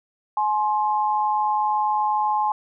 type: tone pair together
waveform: sine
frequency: 847.1 / 1055 Hz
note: G#5 / C6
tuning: +34 / +14 cents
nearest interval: major third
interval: 380 cents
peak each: -20 / -24 dBFS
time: 0.37-2.52 s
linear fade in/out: 2 ms
effects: none